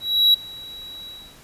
triangle tone with ADSR envelope, 3888 Hz, B7, 28 cents flat, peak -9 dBFS, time 0-1.38 s, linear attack 340 ms, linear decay 6 ms, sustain -24 dB, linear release 300 ms, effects pink hiss -48 dBFS RMS until 1.43 s + resampled to 32000 Hz

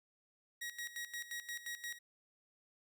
sawtooth tone with tremolo, 1900 Hz, A#6, 33 cents sharp, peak -37 dBFS, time 0.61-1.99 s, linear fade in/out 10 ms, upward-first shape square, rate 5.7 Hz, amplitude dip 75%, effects none

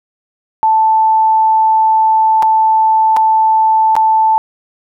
sine tone with dropouts, 880 Hz, A5, in tune, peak -7 dBFS, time 0.63-4.38 s, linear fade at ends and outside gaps 0 ms, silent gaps 2.424-2.429 / 3.165-3.169 / 3.954-3.965 s, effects none

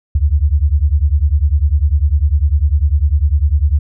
sine beating tone pair, 68.9 / 78.9 Hz, C#2 / D#2, -10 / +25 cents, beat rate 10 Hz, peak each -12 / -13 dBFS, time 0.15-3.79 s, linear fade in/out 5 ms, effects none

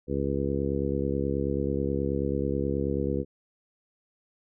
harmonic tone, 69.3 Hz, C#2, in tune, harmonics 1 / 2 / 3 / 4 / 5 / 6 / 7, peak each -33 / -33 / -33 / -33 / -33 / -33 / -33 dBFS, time 0.07-3.25 s, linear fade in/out 50 ms, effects none

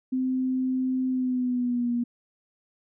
sine tone with pitch glide, 258.2 to 239.5 Hz, C4 to A#3, -23 to +47 cents, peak -23 dBFS, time 0.12-2.04 s, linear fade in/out 10 ms, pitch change -130 cents, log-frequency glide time 1.09-1.92 s, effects none

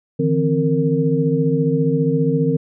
sine tone cluster, 150.1 / 164.9 / 262.2 / 460.2 Hz, D3 / E3 / C4 / A#4, +38 / +1 / +4 / -22 cents, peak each -20 dBFS, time 0.19-2.57 s, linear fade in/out 10 ms, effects none

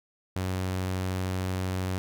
sawtooth tone, 93 Hz, F#2, 9 cents sharp, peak -24 dBFS, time 0.36-1.98 s, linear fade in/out 0 ms, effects none

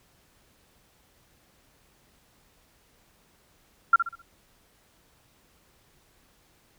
sine tone with echo, 1374 Hz, F6, 29 cents flat, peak -12 dBFS, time 3.93-3.96 s, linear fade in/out 5 ms, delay 65 ms, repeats 4, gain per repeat -9 dB, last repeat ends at 4.22 s, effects pink hiss -63 dBFS RMS until 6.78 s

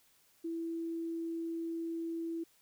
sine tone, 331.4 Hz, E4, 9 cents sharp, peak -35 dBFS, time 0.44-2.44 s, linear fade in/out 10 ms, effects white hiss -68 dBFS RMS until 2.61 s

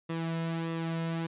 sawtooth tone with flanger, 164.81 Hz, E3, in tune, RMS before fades -33 dBFS, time 0.09-1.27 s, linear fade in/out 10 ms, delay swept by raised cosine 1.3 to 2.6 ms, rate 1.6 Hz, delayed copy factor -0.55, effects resampled to 8000 Hz

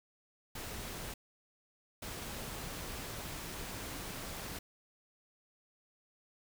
pink noise bursts at uneven times, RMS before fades -43 dBFS, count 2, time 0.55-1.14 / 2.02-4.59 s, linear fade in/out 5 ms, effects none

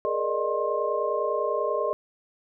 sine tone cluster, 418.4 / 467.8 / 590 / 620 / 1064 Hz, G#4 / A#4 / D5 / D#5 / C6, +13 / +6 / +8 / -6 / +29 cents, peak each -30 dBFS, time 0.05-1.93 s, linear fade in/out 0 ms, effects none

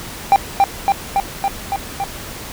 triangle tone with echo, 791 Hz, G5, 15 cents sharp, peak -4 dBFS, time 0.32-0.36 s, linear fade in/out 0 ms, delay 280 ms, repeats 6, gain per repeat -2 dB, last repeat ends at 2.04 s, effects pink hiss -31 dBFS RMS until 2.52 s

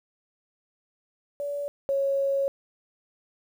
sine tone pair in turn, 573 / 550.9 Hz, D5 / C#5, -43 / -11 cents, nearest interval minor second, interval 68 cents, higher first, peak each -28 / -22 dBFS, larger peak second, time 1.4-1.68 / 1.89-2.48 s, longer second, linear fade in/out 0 ms, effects 9-bit

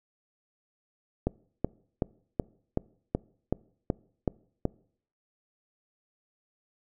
click train, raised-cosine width 2 ms, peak -12 dBFS, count 10, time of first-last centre 1.27-4.653 s, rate 2.66 Hz, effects noise-tail reverb RT60 0.6 s tail -24 dB re dry

